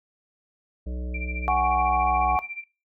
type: harmonic tone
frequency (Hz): 61.8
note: B1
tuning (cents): +2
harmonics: 1 / 3 / 5 / 7 / 9 / 10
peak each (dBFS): -29 / -39 / -43 / -46 / -48 / -49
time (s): 0.86-2.37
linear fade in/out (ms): 10
type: tone with tremolo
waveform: sine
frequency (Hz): 2358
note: D7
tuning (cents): +6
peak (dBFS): -30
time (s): 1.14-2.64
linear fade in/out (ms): 5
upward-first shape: sine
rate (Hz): 14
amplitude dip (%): 90
type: chord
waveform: sine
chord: F# suspended second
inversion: none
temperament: just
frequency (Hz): 740 / 832.5 / 1110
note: F#5 / G#5 / C#6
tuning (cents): 0 / +4 / +2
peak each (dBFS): -22 / -26 / -24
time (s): 1.48-2.39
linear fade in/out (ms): 0
effects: noise-tail reverb RT60 0.3 s tail -18 dB re dry